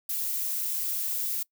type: noise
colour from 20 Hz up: violet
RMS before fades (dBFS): -30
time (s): 0.09-1.43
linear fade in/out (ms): 5
effects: noise-tail reverb RT60 0.1 s tail -23 dB re dry